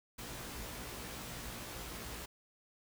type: noise with comb filter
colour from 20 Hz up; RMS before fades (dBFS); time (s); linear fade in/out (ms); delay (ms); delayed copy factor
pink; -45; 0.18-2.26; 10; 17; +1
effects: none